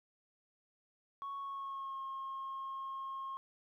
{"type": "tone with pitch glide", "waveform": "sine", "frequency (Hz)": [1108.7, 1076.5], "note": ["C#6", "C6"], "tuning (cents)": [0, 49], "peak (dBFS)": -38, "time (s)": [1.22, 3.37], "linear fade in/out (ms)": 0, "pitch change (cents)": -51, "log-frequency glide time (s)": [1.37, 2.01], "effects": ["tanh soft clip ceiling -37 dBFS", "13-bit"]}